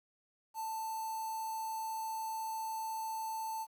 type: tone with notch filter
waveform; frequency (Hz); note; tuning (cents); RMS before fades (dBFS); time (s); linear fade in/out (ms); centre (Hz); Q
square; 886; A5; +12; -39; 0.54-3.67; 50; 3000; 0.62
effects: 11-bit